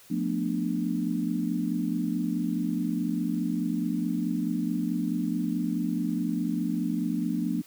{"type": "chord", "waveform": "sine", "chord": "B half-diminished seventh", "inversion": "second", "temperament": "just", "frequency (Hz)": [177.8, 222.2, 246.9, 296.3], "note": ["F3", "A3", "B3", "D4"], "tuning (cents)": [31, 17, 0, 15], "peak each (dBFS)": -31, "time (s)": [0.1, 7.62], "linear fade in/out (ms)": 10, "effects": ["white hiss -54 dBFS RMS until 7.66 s"]}